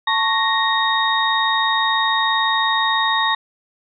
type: tone cluster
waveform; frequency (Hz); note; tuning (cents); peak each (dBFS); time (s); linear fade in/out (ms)
sine; 889 / 1106 / 1867 / 3727; A5 / C#6 / A#6 / A#7; +18 / -4 / +2 / -1; -21; 0.07-3.35; 5
effects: none